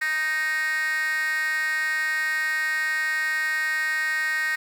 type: tone with high-pass filter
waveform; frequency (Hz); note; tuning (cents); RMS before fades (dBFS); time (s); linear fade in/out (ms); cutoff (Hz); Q
10% pulse; 311.1; D#4; 0; -25; 0.01-4.56; 10; 1800; 7.9
effects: 9-bit